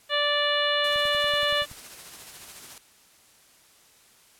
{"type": "harmonic tone", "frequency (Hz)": 585, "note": "D5", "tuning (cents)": -7, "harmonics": [1, 2, 3, 4, 5, 6, 7], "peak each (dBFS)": [-27, -30, -28, -36, -28, -29, -36], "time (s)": [0.09, 1.66], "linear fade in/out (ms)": 50}
{"type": "noise with tremolo", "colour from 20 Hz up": "white", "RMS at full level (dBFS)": -42, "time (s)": [0.84, 2.78], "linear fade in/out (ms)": 2, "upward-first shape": "sine", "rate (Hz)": 14, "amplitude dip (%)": 35}
{"type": "click train", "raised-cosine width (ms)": 5, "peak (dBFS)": -33, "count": 9, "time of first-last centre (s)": [0.96, 1.715], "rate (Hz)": 10.6}
{"effects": ["white hiss -57 dBFS RMS until 4.39 s", "low-pass 12000 Hz 12 dB/octave"]}